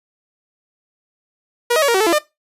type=tone with pitch steps; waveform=sawtooth; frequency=479 / 630 / 564 / 468.3 / 380.1 / 436.2 / 339.1 / 602 Hz; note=A#4 / D#5 / C#5 / A#4 / F#4 / A4 / E4 / D5; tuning=+47 / +21 / +30 / +8 / +47 / -15 / +49 / +43 cents; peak=-9 dBFS; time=1.7-2.188 s; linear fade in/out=10 ms; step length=61 ms; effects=noise-tail reverb RT60 0.2 s tail -18 dB re dry + resampled to 32000 Hz